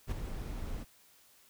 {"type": "noise with ADSR envelope", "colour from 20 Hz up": "brown", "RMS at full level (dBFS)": -31, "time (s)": [0.07, 0.85], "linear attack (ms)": 45, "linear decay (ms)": 12, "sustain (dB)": -8, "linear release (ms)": 31, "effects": ["white hiss -63 dBFS RMS until 1.49 s"]}